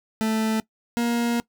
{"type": "tone pair in turn", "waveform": "40% pulse", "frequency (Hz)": [220, 236.1], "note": ["A3", "A#3"], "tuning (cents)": [0, 22], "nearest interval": "minor second", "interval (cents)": 122, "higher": "second", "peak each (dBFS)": -20, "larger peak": "neither", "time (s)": [[0.21, 0.6], [0.97, 1.4]], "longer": "second", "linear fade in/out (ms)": 0, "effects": ["noise-tail reverb RT60 0.1 s tail -21 dB re dry"]}